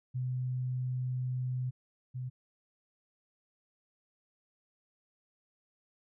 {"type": "tone pair in turn", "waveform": "sine", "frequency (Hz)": [126.9, 126.9], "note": ["B2", "B2"], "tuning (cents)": [47, 47], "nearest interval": "unison", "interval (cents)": 0, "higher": "neither", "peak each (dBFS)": [-31, -35], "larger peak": "first", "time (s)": [[0.14, 1.71], [2.14, 2.3]], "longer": "first", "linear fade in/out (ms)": 20, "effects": []}